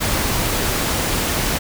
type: noise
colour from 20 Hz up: pink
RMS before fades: -20 dBFS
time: 0-1.59 s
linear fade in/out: 20 ms
effects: none